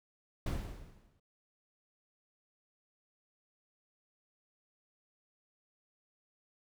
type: noise with exponential decay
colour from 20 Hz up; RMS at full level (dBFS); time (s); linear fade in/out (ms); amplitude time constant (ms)
brown; -32; 0.46-1.2; 5; 160
effects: none